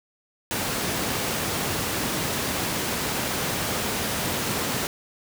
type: high-pass noise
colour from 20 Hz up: pink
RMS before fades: -27 dBFS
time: 0.51-4.87 s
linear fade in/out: 0 ms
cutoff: 100 Hz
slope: 12 dB/octave
effects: none